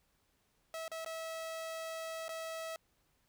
sawtooth tone with dropouts, 649 Hz, E5, 27 cents flat, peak -36 dBFS, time 0.74-2.76 s, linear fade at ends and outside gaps 1 ms, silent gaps 0.88-0.916 / 1.047-1.061 / 2.282-2.291 s, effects pink hiss -75 dBFS RMS until 3.28 s

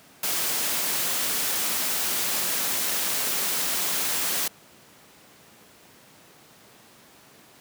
white noise, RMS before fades -26 dBFS, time 0.23-4.48 s, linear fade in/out 5 ms, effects pink hiss -52 dBFS RMS until 7.6 s + high-pass 150 Hz 12 dB/octave

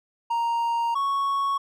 triangle tone pair in turn, 932.3 / 1108.7 Hz, A#5 / C#6, 0 / 0 cents, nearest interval minor third, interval 300 cents, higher second, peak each -20 dBFS, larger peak neither, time 0.3-0.95 / 0.95-1.58 s, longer first, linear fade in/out 10 ms, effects none

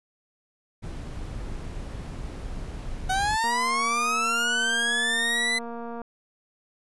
brown noise, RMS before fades -34 dBFS, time 0.82-3.37 s, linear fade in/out 20 ms
30% pulse linear sweep, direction up, 740 to 2023 Hz, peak -20 dBFS, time 3.09-5.59 s, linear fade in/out 10 ms
click train, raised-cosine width 1 ms, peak -24 dBFS, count 604, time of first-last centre 3.44-6.017 s, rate 234 Hz
effects resampled to 24000 Hz

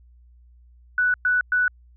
sine tone bursts, 1483 Hz, F#6, 4 cents sharp, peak -17 dBFS, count 3, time 0.98-1.68 s, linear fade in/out 2 ms, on 160 ms, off 110 ms, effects added 60 Hz sine -49 dBFS peak until 1.96 s

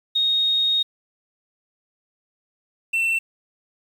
sine / triangle tone pair in turn, 3729 / 2692 Hz, A#7 / E7, 0 / +36 cents, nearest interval tritone, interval 564 cents, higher first, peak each -17 dBFS, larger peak neither, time 0.15-0.83 / 2.93-3.19 s, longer first, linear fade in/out 10 ms, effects 8-bit

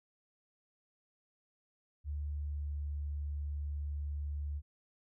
sine tone with pitch glide, 73.42 to 72.87 Hz, D2 to D2, 0 to -13 cents, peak -35 dBFS, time 2.04-4.62 s, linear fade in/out 50 ms, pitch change -13 cents, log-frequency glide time 2.29-2.75 s, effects none

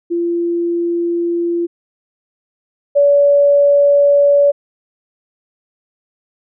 sine tone pair in turn, 342.7 / 570.9 Hz, F4 / D5, -33 / -49 cents, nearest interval major sixth, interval 884 cents, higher second, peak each -14 / -7 dBFS, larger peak second, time 0.1-1.67 / 2.95-4.52 s, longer neither, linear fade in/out 20 ms, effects none

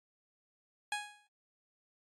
15% pulse tone with exponential decay, 830.6 Hz, G#5, in tune, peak -25 dBFS, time 0.92-1.27 s, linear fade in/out 2 ms, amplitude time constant 74 ms, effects AAC 32 kbps

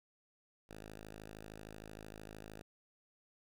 5% pulse tone, 53.1 Hz, G#1, 39 cents sharp, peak -38 dBFS, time 0.69-2.62 s, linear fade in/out 5 ms, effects none

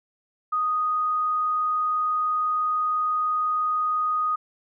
sine tone, 1243 Hz, D#6, 2 cents flat, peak -21 dBFS, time 0.52-4.36 s, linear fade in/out 10 ms, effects none

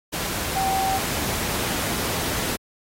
sine tone in noise, 770 Hz, G5, 31 cents flat, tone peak -21 dBFS, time 0.55-0.99 s, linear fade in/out 20 ms, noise pink, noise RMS -26 dBFS, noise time 0.12-2.57 s, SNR +2 dB, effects high-pass 60 Hz 12 dB/octave + AAC 48 kbps

